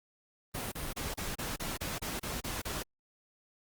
pink noise bursts, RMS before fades -37 dBFS, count 11, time 0.54-2.83 s, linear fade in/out 10 ms, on 180 ms, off 31 ms, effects Opus 32 kbps

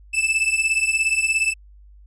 45% pulse beating tone pair, 2625 / 2642 Hz, E7 / E7, -8 / +3 cents, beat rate 17 Hz, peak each -21 dBFS, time 0.13-1.54 s, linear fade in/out 20 ms, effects added 50 Hz sine -44 dBFS peak until 2.06 s + resampled to 24000 Hz

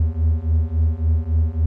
triangle beating tone pair, 77.78 / 81.38 Hz, D#2 / E2, 0 / -22 cents, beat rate 3.6 Hz, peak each -18 / -16 dBFS, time 0-1.66 s, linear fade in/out 5 ms, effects none

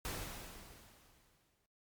pink noise with exponential decay, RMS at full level -40 dBFS, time 0.05-1.66 s, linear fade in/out 1 ms, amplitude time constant 350 ms, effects noise-tail reverb RT60 0.2 s tail -21 dB re dry + MP3 96 kbps

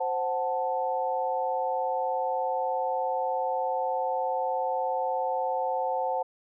sine chord, F# diminished, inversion second, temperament equal, 523.3 / 740 / 880 Hz, C5 / F#5 / A5, 0 / 0 / 0 cents, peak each -30 dBFS, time 0-6.23 s, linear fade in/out 10 ms, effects none

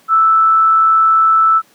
sine tone with amplitude modulation, 1318.5 Hz, E6, in tune, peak -6 dBFS, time 0.08-1.62 s, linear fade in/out 50 ms, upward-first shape sine, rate 161 Hz, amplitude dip 25%, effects pink hiss -50 dBFS RMS until 1.74 s + high-pass 200 Hz 12 dB/octave

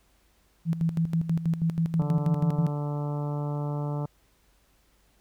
sine tone with tremolo, 164.81 Hz, E3, in tune, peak -21 dBFS, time 0.65-2.71 s, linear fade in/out 50 ms, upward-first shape square, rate 6.2 Hz, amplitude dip 70%
harmonic tone, 146.4 Hz, D3, 5 cents flat, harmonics 1 / 2 / 3 / 4 / 5 / 6 / 7 / 8 / 9, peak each -28 / -38 / -40 / -40 / -45 / -42 / -48 / -49 / -51 dBFS, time 1.99-4.06 s, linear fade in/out 5 ms
effects added 50 Hz sine -66 dBFS peak until 5.2 s + pink hiss -66 dBFS RMS until 5.2 s

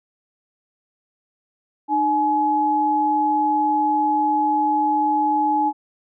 sine tone pair together, 303.4 / 846.1 Hz, D#4 / G#5, -44 / +32 cents, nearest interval octave + tritone, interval 1776 cents, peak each -23 / -17 dBFS, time 1.88-5.73 s, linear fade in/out 50 ms, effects none

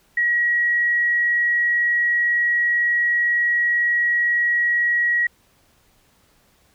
sine tone, 1909 Hz, A#6, 41 cents sharp, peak -16 dBFS, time 0.17-5.27 s, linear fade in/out 5 ms, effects pink hiss -59 dBFS RMS until 6.74 s

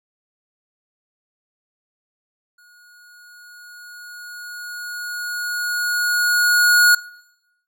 square tone with exponential growth, 1446 Hz, F#6, 40 cents flat, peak -10 dBFS, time 2.58-6.95 s, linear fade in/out 5 ms, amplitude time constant 950 ms, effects noise-tail reverb RT60 0.9 s tail -22 dB re dry

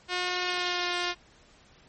5% pulse tone with pitch glide, 360 to 353.8 Hz, F#4 to F4, -47 to +23 cents, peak -16 dBFS, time 0.08-1.15 s, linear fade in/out 50 ms, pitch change -30 cents, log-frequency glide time 0.46-0.9 s, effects pink hiss -58 dBFS RMS until 1.88 s + MP3 32 kbps

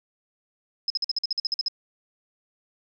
sine tone bursts, 5120 Hz, D#8, 49 cents sharp, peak -22 dBFS, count 12, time 0.88-1.683 s, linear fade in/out 2 ms, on 22 ms, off 49 ms, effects none

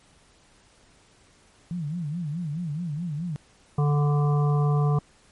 sine tone with vibrato, 160.5 Hz, E3, 46 cents flat, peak -27 dBFS, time 1.71-3.36 s, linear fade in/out 0 ms, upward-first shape sine, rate 4.7 Hz, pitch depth 190 cents each way
harmonic tone, 146.2 Hz, D3, 7 cents flat, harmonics 1 / 3 / 5 / 7 / 8, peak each -19 / -31 / -34 / -36 / -36 dBFS, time 3.78-4.99 s, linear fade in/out 5 ms
effects pink hiss -58 dBFS RMS until 5.31 s + MP3 48 kbps

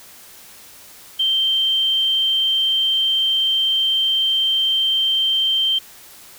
sine tone, 3136 Hz, G7, in tune, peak -15 dBFS, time 1.19-5.79 s, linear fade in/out 10 ms, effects white hiss -43 dBFS RMS until 6.38 s

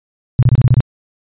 sine tone bursts, 124.5 Hz, B2, 14 cents sharp, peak -5 dBFS, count 7, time 0.39-0.805 s, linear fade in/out 0 ms, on 37 ms, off 26 ms, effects resampled to 8000 Hz

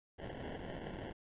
blue noise with sample-and-hold, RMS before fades -45 dBFS, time 0.18-1.13 s, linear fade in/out 20 ms, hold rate 1225 Hz, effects resampled to 8000 Hz

